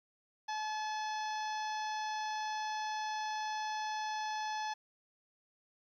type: harmonic tone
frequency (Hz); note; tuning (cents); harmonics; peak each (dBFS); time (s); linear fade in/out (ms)
859; A5; -42; 1 / 2 / 3 / 4 / 5 / 6 / 7; -36 / -44 / -51 / -50 / -52 / -51 / -52; 0.48-4.74; 10
effects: 12-bit